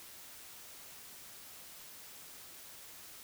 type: silence
effects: white hiss -52 dBFS RMS until 3.23 s